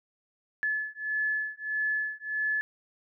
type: beating tone pair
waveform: sine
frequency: 1721 / 1722.6 Hz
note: A6 / A6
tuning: -39 / -37 cents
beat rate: 1.6 Hz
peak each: -31 dBFS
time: 0.63-2.61 s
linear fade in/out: 0 ms
effects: none